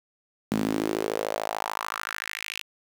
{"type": "tone with high-pass filter sweep", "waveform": "sawtooth", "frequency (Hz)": 53.5, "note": "A1", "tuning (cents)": -48, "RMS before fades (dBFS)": -30, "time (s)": [0.51, 2.62], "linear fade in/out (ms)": 10, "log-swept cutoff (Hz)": [210, 2800], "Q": 3.4, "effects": ["8-bit"]}